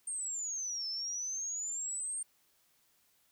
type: exponential two-way sweep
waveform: sine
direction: down then up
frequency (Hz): 8780 to 5240 to 8780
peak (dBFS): -35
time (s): 0.07-2.23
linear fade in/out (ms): 5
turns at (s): 0.88
effects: white hiss -71 dBFS RMS until 3.31 s